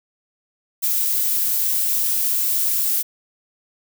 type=noise; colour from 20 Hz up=violet; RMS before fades=-20 dBFS; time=0.82-3.03 s; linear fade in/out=20 ms; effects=none